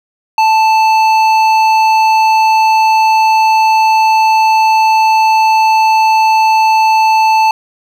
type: tone with hard clipping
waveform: triangle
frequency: 880 Hz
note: A5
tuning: in tune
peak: -8 dBFS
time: 0.38-7.51 s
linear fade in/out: 2 ms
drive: 14 dB
effects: none